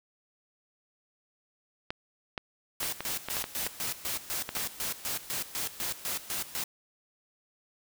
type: clicks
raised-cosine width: 0.3 ms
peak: -17 dBFS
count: 10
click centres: 1.905 / 2.378 / 2.83 / 3.006 / 3.286 / 3.368 / 3.441 / 3.666 / 4.491 / 4.568 s
type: noise with tremolo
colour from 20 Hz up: white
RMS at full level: -33 dBFS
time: 2.8-6.64 s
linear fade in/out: 5 ms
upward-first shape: square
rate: 4 Hz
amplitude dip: 80%
effects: none